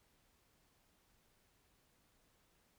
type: silence
effects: pink hiss -74 dBFS RMS until 2.78 s